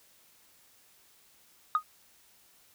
sine tone with exponential decay, 1244.5 Hz, D#6, in tune, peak -17 dBFS, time 1.75-1.83 s, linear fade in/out 1 ms, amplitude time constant 17 ms, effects tanh soft clip ceiling -17 dBFS + white hiss -62 dBFS RMS until 2.74 s

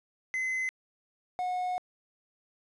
triangle tone pair in turn, 2045 / 728 Hz, C7 / F#5, -40 / -28 cents, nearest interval octave + tritone, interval 1788 cents, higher first, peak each -27 dBFS, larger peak neither, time 0.34-0.69 / 1.39-1.78 s, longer second, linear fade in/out 0 ms, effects resampled to 24000 Hz + 10-bit

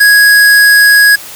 square tone, 1661.2 Hz, G#6, in tune, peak -3 dBFS, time 0-1.16 s, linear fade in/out 10 ms, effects white hiss -28 dBFS RMS until 1.35 s

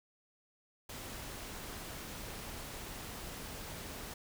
pink noise, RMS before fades -45 dBFS, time 0.89-4.14 s, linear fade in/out 5 ms, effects none

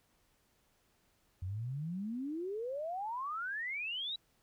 sine exponential sweep, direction up, 87.2 to 3947 Hz, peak -36 dBFS, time 1.42-4.16 s, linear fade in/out 5 ms, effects pink hiss -73 dBFS RMS until 4.42 s

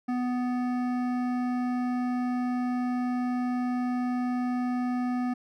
sine tone with hard clipping, 248.1 Hz, B3, 8 cents sharp, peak -28 dBFS, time 0.08-5.34 s, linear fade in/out 10 ms, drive 13 dB, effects none

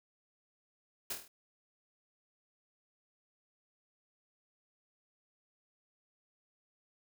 white noise with echo, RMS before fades -37 dBFS, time 1.1-1.13 s, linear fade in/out 5 ms, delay 25 ms, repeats 6, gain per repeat -4 dB, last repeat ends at 1.28 s, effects none

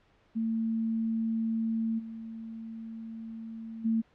sine tone with level steps, 225 Hz, A3, 39 cents sharp, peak -27 / -38 / -24 dBFS, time 0.35-4.02 s, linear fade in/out 20 ms, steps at 1.98 / 3.84 s, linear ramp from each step 20 ms, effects pink hiss -65 dBFS RMS until 4.14 s + low-pass 3000 Hz 12 dB/octave

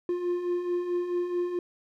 triangle beating tone pair, 349.2 / 353.8 Hz, F4 / F4, 0 / +23 cents, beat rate 4.6 Hz, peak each -33 / -25 dBFS, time 0.09-1.59 s, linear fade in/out 2 ms, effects none

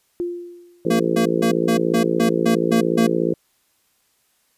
sine tone with exponential decay, 349.2 Hz, F4, in tune, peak -19 dBFS, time 0.2-0.94 s, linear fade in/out 0 ms, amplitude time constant 160 ms
harmonic tone, 57 Hz, A#1, 38 cents flat, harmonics 3 / 4 / 5 / 6 / 7 / 8 / 9, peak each -25 / -27 / -28 / -22 / -24 / -24 / -27 dBFS, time 0.85-3.34 s, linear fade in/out 5 ms
square tone bursts, 227.9 Hz, A#3, 39 cents flat, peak -16 dBFS, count 9, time 0.9-3.071 s, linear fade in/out 10 ms, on 99 ms, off 160 ms
effects white hiss -64 dBFS RMS until 4.57 s + resampled to 32000 Hz

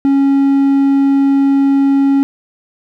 triangle tone, 275.8 Hz, C#4, 9 cents flat, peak -6 dBFS, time 0.05-2.23 s, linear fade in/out 0 ms, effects none

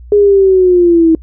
sine linear sweep, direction down, 415.8 to 320 Hz, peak -4 dBFS, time 0.12-1.15 s, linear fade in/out 2 ms, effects noise-tail reverb RT60 0.1 s tail -26 dB re dry + added 60 Hz sine -30 dBFS peak until 1.22 s

